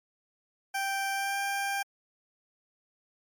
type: tone with pitch glide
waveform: 20% pulse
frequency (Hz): 784 to 794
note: G5 to G5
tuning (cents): 0 to +22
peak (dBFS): -24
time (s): 0.74-1.83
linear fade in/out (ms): 10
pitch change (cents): +22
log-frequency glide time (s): 1.13-1.38
effects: MP3 96 kbps